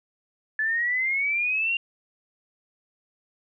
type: exponential sweep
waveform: sine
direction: up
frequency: 1726 to 2794 Hz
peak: -22 dBFS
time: 0.59-1.77 s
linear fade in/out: 2 ms
effects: none